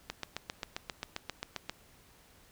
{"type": "click train", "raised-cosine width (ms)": 0.2, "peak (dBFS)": -18, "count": 13, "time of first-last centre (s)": [0.1, 1.696], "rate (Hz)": 7.52, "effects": ["pink hiss -61 dBFS RMS until 2.51 s"]}